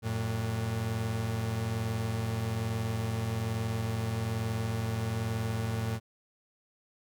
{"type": "tone pair together", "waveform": "35% pulse", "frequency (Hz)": [91.6, 112.75], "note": ["F#2", "A2"], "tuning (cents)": [-17, 43], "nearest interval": "major third", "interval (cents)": 360, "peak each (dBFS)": [-35, -29], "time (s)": [0.02, 6], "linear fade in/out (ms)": 50, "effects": []}